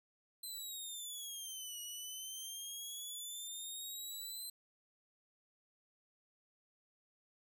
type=exponential two-way sweep; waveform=15% pulse; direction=down then up; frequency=4092 to 2900 to 4092 Hz; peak=-37 dBFS; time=0.43-4.5 s; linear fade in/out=5 ms; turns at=1.8 s; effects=none